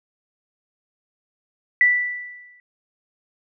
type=tone with exponential decay; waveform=sine; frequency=1970 Hz; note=B6; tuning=5 cents flat; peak=-10 dBFS; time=1.81-2.6 s; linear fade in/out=1 ms; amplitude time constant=170 ms; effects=none